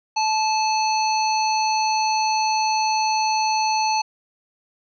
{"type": "harmonic tone", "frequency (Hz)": 870, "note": "A5", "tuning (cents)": -20, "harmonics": [1, 3, 5, 7], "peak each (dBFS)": [-19, -28, -27, -31], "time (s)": [0.16, 4.02], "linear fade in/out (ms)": 10, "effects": []}